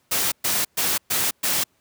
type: noise bursts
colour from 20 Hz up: white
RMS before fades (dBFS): -22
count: 5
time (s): 0.11-1.64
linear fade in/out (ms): 10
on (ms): 210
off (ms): 120
effects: pink hiss -65 dBFS RMS until 1.8 s + high-pass 80 Hz 12 dB/octave